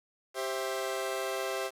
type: chord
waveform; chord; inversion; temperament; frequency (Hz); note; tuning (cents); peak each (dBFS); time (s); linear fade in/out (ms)
sawtooth; C major; second; equal with one note detuned; 392 / 527.5 / 659.3; G4 / C5 / E5; 0 / +14 / 0; -32 / -32 / -33; 0.34-1.71; 50
effects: resampled to 32000 Hz + 9-bit